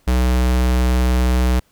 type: tone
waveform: square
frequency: 62.4 Hz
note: B1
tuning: 19 cents sharp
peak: -14 dBFS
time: 0.07-1.6 s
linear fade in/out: 10 ms
effects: pink hiss -59 dBFS RMS until 1.71 s